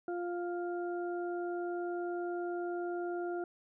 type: harmonic tone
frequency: 350.1 Hz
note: F4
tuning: 4 cents sharp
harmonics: 1 / 2 / 4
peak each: -35 / -41 / -47 dBFS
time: 0.08-3.44 s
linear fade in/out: 2 ms
effects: none